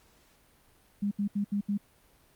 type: tone bursts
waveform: sine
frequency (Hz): 203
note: G#3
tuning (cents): -39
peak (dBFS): -26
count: 5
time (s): 1.02-1.777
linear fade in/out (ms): 10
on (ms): 93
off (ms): 73
effects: pink hiss -63 dBFS RMS until 2.35 s + Opus 48 kbps